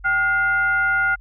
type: tone with frequency modulation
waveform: sine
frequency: 1426 Hz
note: F6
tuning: 36 cents sharp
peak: -16 dBFS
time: 0.04-1.16 s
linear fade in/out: 20 ms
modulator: 650 Hz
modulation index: 0.54
effects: added 47 Hz sine -39 dBFS peak until 1.2 s